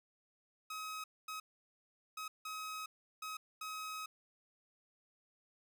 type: tone bursts at uneven times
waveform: sawtooth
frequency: 1271 Hz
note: D#6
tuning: 36 cents sharp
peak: -38 dBFS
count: 6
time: 0.7-1.04 / 1.28-1.4 / 2.17-2.28 / 2.45-2.86 / 3.22-3.37 / 3.61-4.06 s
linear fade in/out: 5 ms
effects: none